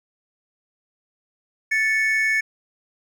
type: tone pair together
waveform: triangle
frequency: 1758 / 2217 Hz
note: A6 / C#7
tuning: -2 / 0 cents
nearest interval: major third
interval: 402 cents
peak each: -19 dBFS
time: 1.71-2.41 s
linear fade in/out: 10 ms
effects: none